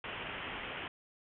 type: low-pass noise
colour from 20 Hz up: white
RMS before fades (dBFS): -42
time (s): 0.04-0.88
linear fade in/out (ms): 2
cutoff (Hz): 3200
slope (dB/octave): 96
effects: none